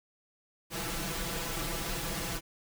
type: noise with comb filter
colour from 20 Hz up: pink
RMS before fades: -35 dBFS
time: 0.7-2.41 s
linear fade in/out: 50 ms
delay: 6 ms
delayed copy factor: +0.95
effects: none